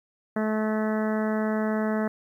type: harmonic tone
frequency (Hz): 216.3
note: A3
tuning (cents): -29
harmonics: 1 / 2 / 3 / 4 / 5 / 6 / 7 / 8 / 9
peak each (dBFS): -25 / -31 / -31 / -38 / -40 / -39 / -40 / -40 / -43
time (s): 0.36-2.08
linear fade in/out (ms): 5
effects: 10-bit